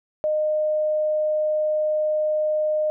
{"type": "tone", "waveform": "sine", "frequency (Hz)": 613, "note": "D#5", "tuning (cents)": -26, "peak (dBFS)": -19, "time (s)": [0.24, 2.9], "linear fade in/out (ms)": 0, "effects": []}